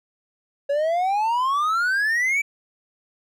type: exponential sweep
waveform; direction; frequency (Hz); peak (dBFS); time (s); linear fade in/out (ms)
triangle; up; 555 to 2330; -17; 0.69-2.42; 10
effects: none